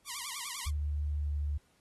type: tone with vibrato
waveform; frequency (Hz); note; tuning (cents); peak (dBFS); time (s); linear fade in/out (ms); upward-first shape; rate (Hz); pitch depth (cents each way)
5% pulse; 1053; C6; +11; -27; 0.05-0.71; 50; triangle; 10; 240
type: tone with pitch glide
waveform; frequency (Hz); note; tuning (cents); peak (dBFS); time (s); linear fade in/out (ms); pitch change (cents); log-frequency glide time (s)
sine; 73.8 to 73.12; D2 to D2; +9 to -7; -30; 0.66-1.58; 10; -16; 1.21-1.31
effects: pink hiss -70 dBFS RMS until 1.8 s + AAC 32 kbps